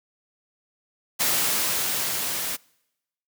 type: noise with level ramp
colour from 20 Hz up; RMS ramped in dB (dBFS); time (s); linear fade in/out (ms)
white; -22 to -29; 1.19-2.57; 20
effects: noise-tail reverb RT60 0.9 s tail -26 dB re dry + high-pass 100 Hz 12 dB/octave